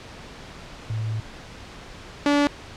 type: tone pair in turn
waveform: sine / sawtooth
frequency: 110 / 288.6 Hz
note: A2 / D4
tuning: 0 / -30 cents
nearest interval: octave + perfect fourth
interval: 1670 cents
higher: second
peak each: -24 / -13 dBFS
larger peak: second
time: 0.9-1.2 / 2.26-2.47 s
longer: first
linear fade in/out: 0 ms
effects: pink hiss -41 dBFS RMS until 2.76 s + low-pass 5000 Hz 12 dB/octave